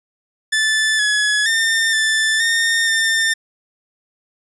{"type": "tone with pitch steps", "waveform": "sawtooth", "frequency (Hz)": [1751, 1694, 1807, 1764, 1828, 1803], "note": ["A6", "G#6", "A6", "A6", "A#6", "A6"], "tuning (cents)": [-9, 34, 46, 4, -34, 42], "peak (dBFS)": -11, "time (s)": [0.52, 3.34], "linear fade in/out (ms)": 10, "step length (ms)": 470, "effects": ["resampled to 24000 Hz"]}